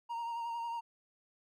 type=tone with vibrato; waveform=triangle; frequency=932.3 Hz; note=A#5; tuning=in tune; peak=-34 dBFS; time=0.09-0.81 s; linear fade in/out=20 ms; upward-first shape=sine; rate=11 Hz; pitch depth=25 cents each way; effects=none